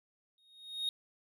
triangle tone with exponential growth, 3729 Hz, A#7, in tune, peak -28 dBFS, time 0.38-0.89 s, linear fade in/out 1 ms, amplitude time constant 110 ms, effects none

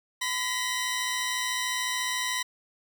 15% pulse tone pair together, 1015 / 1916.1 Hz, B5 / A#6, +47 / +47 cents, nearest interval major seventh, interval 1100 cents, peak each -24 dBFS, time 0.21-2.43 s, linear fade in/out 10 ms, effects none

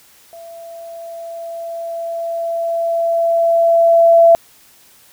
sine tone with level ramp, 671 Hz, E5, 31 cents sharp, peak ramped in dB -33 to -4 dBFS, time 0.33-4.35 s, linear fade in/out 0 ms, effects white hiss -48 dBFS RMS until 5.12 s

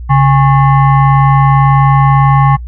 sine tone with frequency modulation, 138.2 Hz, C#3, 5 cents flat, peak -4 dBFS, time 0.09-2.57 s, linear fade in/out 20 ms, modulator 957 Hz, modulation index 0.84, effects noise-tail reverb RT60 0.1 s tail -26 dB re dry + added 60 Hz sine -21 dBFS peak until 2.67 s

